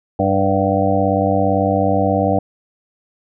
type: harmonic tone with a mistuned harmonic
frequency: 98 Hz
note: G2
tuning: in tune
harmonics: 1 / 2 / 3 / 5 / 6 / 7 / 8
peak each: -21 / -21 / -21 / -21 / -21 / -21 / -21 dBFS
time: 0.19-2.39 s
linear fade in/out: 5 ms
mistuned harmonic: 8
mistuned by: -46 cents
effects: none